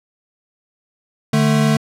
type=tone pair together; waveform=square; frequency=149.1 / 220 Hz; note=D3 / A3; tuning=+27 / 0 cents; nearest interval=perfect fifth; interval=673 cents; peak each=-16 dBFS; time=1.33-1.77 s; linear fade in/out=5 ms; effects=low-pass 11000 Hz 12 dB/octave